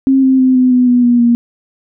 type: tone with pitch steps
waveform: sine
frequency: 267.6 / 263 / 258.5 / 254 / 249.7 / 245.4 / 241.2 / 237 Hz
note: C4 / C4 / C4 / B3 / B3 / B3 / B3 / A#3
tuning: +39 / +9 / -21 / +49 / +19 / -11 / -41 / +29 cents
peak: -6 dBFS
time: 0.07-1.35 s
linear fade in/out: 0 ms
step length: 160 ms
effects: none